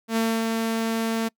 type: tone with ADSR envelope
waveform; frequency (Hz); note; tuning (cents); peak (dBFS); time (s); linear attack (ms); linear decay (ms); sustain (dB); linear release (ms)
sawtooth; 225.7; A3; +44; -16; 0.08-1.29; 84; 270; -3; 16
effects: noise-tail reverb RT60 0.1 s tail -26 dB re dry